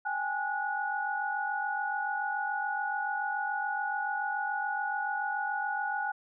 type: tone cluster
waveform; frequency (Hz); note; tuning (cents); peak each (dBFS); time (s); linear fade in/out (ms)
sine; 794 / 841 / 1461; G5 / G#5 / F#6; +22 / +22 / -22; -35 / -34 / -33; 0.05-6.12; 10
effects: none